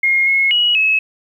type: tone with pitch steps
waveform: sine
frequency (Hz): 2141 / 2171 / 2912 / 2581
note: C7 / C#7 / F#7 / E7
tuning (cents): +39 / -37 / -28 / -37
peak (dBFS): -11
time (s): 0.03-0.99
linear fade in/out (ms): 5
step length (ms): 240
effects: 8-bit